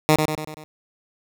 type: tone with echo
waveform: 10% pulse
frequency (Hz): 154.4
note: D#3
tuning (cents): -13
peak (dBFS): -5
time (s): 0.09-0.16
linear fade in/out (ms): 0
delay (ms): 96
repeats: 5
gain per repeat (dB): -5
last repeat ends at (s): 0.64
effects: none